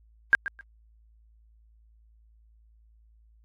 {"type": "tone with echo", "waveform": "sine", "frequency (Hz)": 1604, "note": "G6", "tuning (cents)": 39, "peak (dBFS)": -13, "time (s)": [0.33, 0.35], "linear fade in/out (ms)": 0, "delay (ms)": 130, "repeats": 2, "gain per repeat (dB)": -14, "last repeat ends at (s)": 0.61, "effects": ["added 55 Hz sine -56 dBFS peak until 3.44 s", "AAC 32 kbps"]}